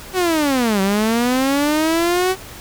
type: linear two-way sweep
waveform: sawtooth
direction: down then up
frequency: 380 to 189.7 to 380 Hz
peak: -11 dBFS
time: 0.13-2.36 s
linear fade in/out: 50 ms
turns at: 0.81 s
effects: pink hiss -36 dBFS RMS until 2.6 s